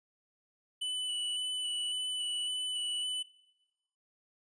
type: tone with vibrato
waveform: square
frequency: 2979 Hz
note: F#7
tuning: 11 cents sharp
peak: -33 dBFS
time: 0.81-3.23 s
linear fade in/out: 10 ms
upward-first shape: square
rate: 1.8 Hz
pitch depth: 11 cents each way
effects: noise-tail reverb RT60 1.0 s tail -20 dB re dry + resampled to 22050 Hz